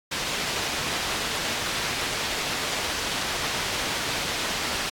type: low-pass noise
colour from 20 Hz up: white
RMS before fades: -29 dBFS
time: 0.11-4.9 s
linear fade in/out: 10 ms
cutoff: 4500 Hz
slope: 12 dB/octave
effects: AAC 64 kbps